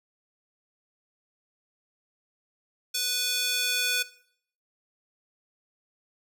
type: tone with high-pass filter sweep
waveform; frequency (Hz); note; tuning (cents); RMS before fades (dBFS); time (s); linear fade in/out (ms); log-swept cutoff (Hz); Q
square; 493.9; B4; 0; -27; 2.94-4.03; 10; 4100 to 2200; 1.3
effects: noise-tail reverb RT60 0.6 s tail -18 dB re dry